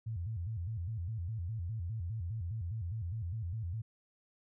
sine tone with vibrato, 98 Hz, G2, in tune, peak -35 dBFS, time 0.06-3.82 s, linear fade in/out 10 ms, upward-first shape square, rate 4.9 Hz, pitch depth 230 cents each way, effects none

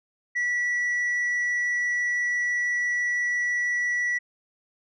sine tone, 1949 Hz, B6, 23 cents flat, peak -20 dBFS, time 0.35-4.19 s, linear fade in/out 20 ms, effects tanh soft clip ceiling -22 dBFS

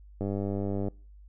click train, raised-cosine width 2 ms, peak -19 dBFS, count 68, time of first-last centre 0.21-0.883 s, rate 99.5 Hz, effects noise-tail reverb RT60 0.4 s tail -25 dB re dry + added 50 Hz sine -48 dBFS peak until 1.28 s

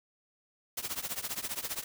white noise with tremolo, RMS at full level -33 dBFS, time 0.77-1.84 s, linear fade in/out 5 ms, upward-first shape triangle, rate 15 Hz, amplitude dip 95%, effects none

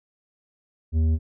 sine tone with tanh clipping, 79.9 Hz, D#2, 47 cents sharp, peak -19 dBFS, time 0.92-1.19 s, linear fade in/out 50 ms, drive 8 dB, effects none

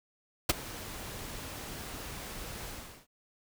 pink noise with ADSR envelope, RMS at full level -21 dBFS, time 0.49-3.07 s, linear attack 8 ms, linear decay 21 ms, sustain -21 dB, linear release 380 ms, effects none

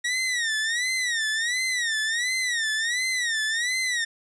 sawtooth tone with vibrato, 1893 Hz, A#6, 26 cents sharp, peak -20 dBFS, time 0.04-4.05 s, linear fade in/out 10 ms, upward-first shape sine, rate 1.4 Hz, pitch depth 150 cents each way, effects resampled to 22050 Hz + 10-bit

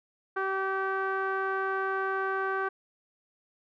sawtooth tone with low-pass filter, 385.1 Hz, G4, 31 cents flat, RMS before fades -30 dBFS, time 0.36-2.69 s, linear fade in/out 10 ms, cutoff 1400 Hz, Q 7.8, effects none

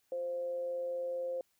sine tone with amplitude modulation, 523.3 Hz, C5, in tune, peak -32 dBFS, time 0.12-1.41 s, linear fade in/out 2 ms, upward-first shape sine, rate 171 Hz, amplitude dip 35%, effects white hiss -75 dBFS RMS until 1.59 s

